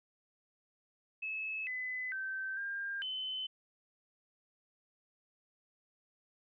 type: tone with pitch steps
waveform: sine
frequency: 2594 / 2013 / 1549 / 1602 / 3045 Hz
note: E7 / B6 / G6 / G6 / F#7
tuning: -28 / +33 / -21 / +37 / +49 cents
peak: -36 dBFS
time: 1.22-3.47 s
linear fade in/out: 10 ms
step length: 450 ms
effects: none